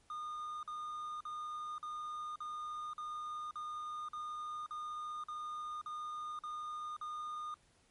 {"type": "tone bursts", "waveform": "triangle", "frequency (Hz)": 1221, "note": "D#6", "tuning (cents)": -33, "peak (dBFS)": -38, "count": 13, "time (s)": [0.1, 7.542], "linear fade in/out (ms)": 2, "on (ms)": 530, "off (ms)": 46, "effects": ["pink hiss -70 dBFS RMS until 7.9 s", "MP3 48 kbps"]}